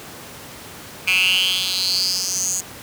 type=tone with high-pass filter sweep; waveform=10% pulse; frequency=185 Hz; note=F#3; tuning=in tune; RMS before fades=-20 dBFS; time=1.07-2.61 s; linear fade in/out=10 ms; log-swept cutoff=2400 to 7100 Hz; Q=7.6; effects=pink hiss -37 dBFS RMS until 2.82 s + high-pass 100 Hz 12 dB/octave